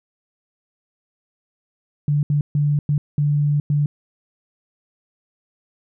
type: tone bursts at uneven times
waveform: sine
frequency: 146.3 Hz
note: D3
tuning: 6 cents flat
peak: -15 dBFS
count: 6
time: 2.08-2.23 / 2.3-2.41 / 2.55-2.79 / 2.89-2.98 / 3.18-3.6 / 3.7-3.86 s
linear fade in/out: 2 ms
effects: none